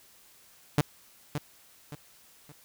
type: tone with echo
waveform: sawtooth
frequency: 146.83 Hz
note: D3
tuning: in tune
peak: -16 dBFS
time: 0.78-0.81 s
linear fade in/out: 0 ms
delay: 570 ms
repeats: 3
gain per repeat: -9 dB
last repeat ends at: 2.52 s
effects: white hiss -58 dBFS RMS until 2.64 s